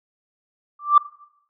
sine tone with exponential growth, 1174.7 Hz, D6, in tune, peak -5 dBFS, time 0.79-0.98 s, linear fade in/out 5 ms, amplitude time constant 41 ms, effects noise-tail reverb RT60 0.8 s tail -20 dB re dry + tanh soft clip ceiling -1 dBFS

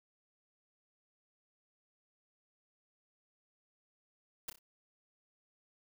white noise with echo, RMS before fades -40 dBFS, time 4.48-4.5 s, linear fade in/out 5 ms, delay 30 ms, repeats 3, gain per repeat -9 dB, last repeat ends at 4.59 s, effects none

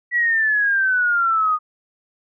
sine exponential sweep, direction down, 1952 to 1227 Hz, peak -15 dBFS, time 0.11-1.59 s, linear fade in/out 50 ms, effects none

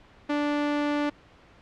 sawtooth tone, 292.8 Hz, D4, 5 cents flat, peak -20 dBFS, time 0.29-1.1 s, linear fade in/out 10 ms, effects pink hiss -54 dBFS RMS until 1.61 s + low-pass 3000 Hz 12 dB/octave

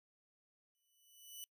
10% pulse tone with exponential growth, 2976 Hz, F#7, 9 cents sharp, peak -37 dBFS, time 0.75-1.44 s, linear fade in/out 0 ms, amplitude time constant 150 ms, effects noise-tail reverb RT60 0.1 s tail -24 dB re dry

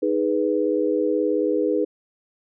sine chord, G# minor, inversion second, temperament equal, 311.1 / 415.3 / 493.9 Hz, D#4 / G#4 / B4, 0 / 0 / 0 cents, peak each -23 dBFS, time 0.02-1.85 s, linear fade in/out 10 ms, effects none

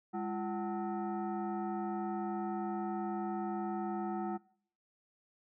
sine tone with frequency modulation, 203.6 Hz, G#3, 34 cents flat, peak -34 dBFS, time 0.13-4.38 s, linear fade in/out 20 ms, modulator 546 Hz, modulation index 1.4, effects noise-tail reverb RT60 0.6 s tail -23 dB re dry

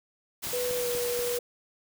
white noise, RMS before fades -34 dBFS, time 0.42-1.39 s, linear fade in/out 20 ms
click train, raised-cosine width 2 ms, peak -29 dBFS, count 4, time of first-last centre 0.47-1.191 s, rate 4.16 Hz
sine tone with pitch glide, 493.9 to 484.6 Hz, B4 to B4, 0 to -33 cents, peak -28 dBFS, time 0.53-1.39 s, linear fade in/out 2 ms, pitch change -33 cents, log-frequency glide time 0.75-0.89 s
effects none

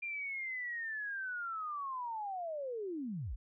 sine linear sweep, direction down, 2402 to 33.22 Hz, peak -37 dBFS, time 0.02-3.36 s, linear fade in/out 10 ms, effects none

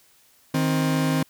40% pulse tone pair together, 156.6 / 263.4 Hz, D#3 / C4, +11 / +12 cents, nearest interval major sixth, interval 901 cents, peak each -22 dBFS, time 0.54-1.23 s, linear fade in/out 5 ms, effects white hiss -58 dBFS RMS until 1.29 s

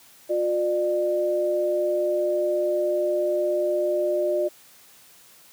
sine tone pair together, 356.8 / 600 Hz, F4 / D5, +37 / +37 cents, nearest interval major sixth, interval 900 cents, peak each -25 / -22 dBFS, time 0.29-4.49 s, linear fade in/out 20 ms, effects white hiss -52 dBFS RMS until 5.52 s + high-pass 80 Hz 12 dB/octave

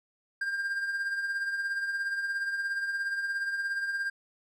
triangle tone with tremolo, 1598 Hz, G6, 33 cents sharp, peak -25 dBFS, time 0.41-4.1 s, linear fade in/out 5 ms, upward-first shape triangle, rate 17 Hz, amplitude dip 55%, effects none

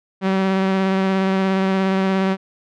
sawtooth tone with vibrato, 191.2 Hz, G3, 43 cents flat, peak -12 dBFS, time 0.21-2.37 s, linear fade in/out 50 ms, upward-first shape square, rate 17 Hz, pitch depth 11 cents each way, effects low-pass 3000 Hz 12 dB/octave

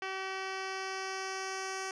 10% pulse tone with low-pass filter sweep, 381.9 Hz, G4, 45 cents flat, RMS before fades -38 dBFS, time 0.02-1.91 s, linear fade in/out 2 ms, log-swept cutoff 3700 to 6900 Hz, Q 1.8, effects none

